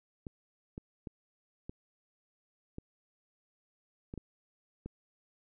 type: clicks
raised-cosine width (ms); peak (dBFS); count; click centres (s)
3; -28; 8; 0.268 / 0.779 / 1.072 / 1.695 / 2.784 / 4.139 / 4.177 / 4.86
effects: none